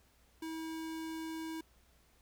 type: tone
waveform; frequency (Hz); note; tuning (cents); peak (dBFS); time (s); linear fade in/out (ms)
square; 321.8; E4; -42; -40; 0.42-1.61; 5
effects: added 60 Hz sine -68 dBFS peak until 2.21 s + pink hiss -69 dBFS RMS until 2.21 s